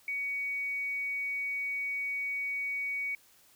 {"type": "tone", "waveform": "sine", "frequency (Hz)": 2250, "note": "C#7", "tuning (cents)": 25, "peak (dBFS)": -31, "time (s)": [0.08, 3.15], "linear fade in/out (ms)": 2, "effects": ["white hiss -62 dBFS RMS until 3.55 s"]}